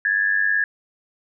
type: tone pair together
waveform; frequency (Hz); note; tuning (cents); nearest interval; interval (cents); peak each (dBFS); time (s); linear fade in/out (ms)
sine; 1661.2 / 1760; G#6 / A6; 0 / 0; minor second; 100; -19 / -21; 0.05-0.64; 2
effects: none